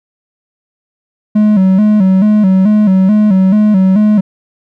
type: tone with vibrato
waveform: triangle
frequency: 200 Hz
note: G3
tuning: 35 cents sharp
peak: -3 dBFS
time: 1.35-4.21 s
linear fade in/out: 10 ms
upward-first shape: square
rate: 2.3 Hz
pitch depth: 100 cents each way
effects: none